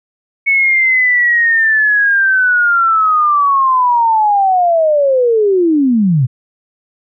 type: linear sweep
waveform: sine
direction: down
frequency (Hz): 2217 to 116.54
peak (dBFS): -8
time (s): 0.46-6.27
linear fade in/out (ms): 20
effects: none